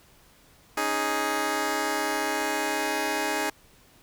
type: chord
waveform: 10% pulse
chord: C# suspended second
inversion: none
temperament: just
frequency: 277.2 / 311.8 / 415.8 Hz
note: C#4 / D#4 / G#4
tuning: 0 / +4 / +2 cents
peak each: -25 / -21 / -21 dBFS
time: 0.77-3.5 s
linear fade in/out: 5 ms
effects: pink hiss -57 dBFS RMS until 4.02 s